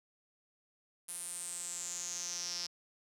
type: tone with band-pass filter sweep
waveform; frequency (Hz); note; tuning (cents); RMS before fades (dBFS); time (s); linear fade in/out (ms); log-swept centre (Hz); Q
sawtooth; 175.1; F3; +5; -41; 1.08-2.67; 10; 10000 to 5200; 7.4
effects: none